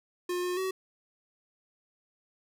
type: tone with pitch steps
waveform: square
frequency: 356.7 / 359.1 / 377.5 Hz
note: F4 / F4 / F#4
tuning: +37 / +48 / +35 cents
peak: -30 dBFS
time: 0.29-0.71 s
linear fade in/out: 5 ms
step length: 140 ms
effects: none